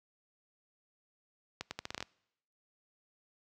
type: accelerating click train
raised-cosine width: 0.2 ms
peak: -20 dBFS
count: 9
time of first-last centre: 1.61-2.026 s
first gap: 100 ms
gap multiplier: 0.8
effects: noise-tail reverb RT60 0.8 s tail -25 dB re dry + high-pass 60 Hz 12 dB/octave